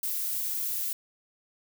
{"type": "noise", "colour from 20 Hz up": "violet", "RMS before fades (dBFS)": -31, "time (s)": [0.03, 0.93], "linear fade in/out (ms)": 2, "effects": []}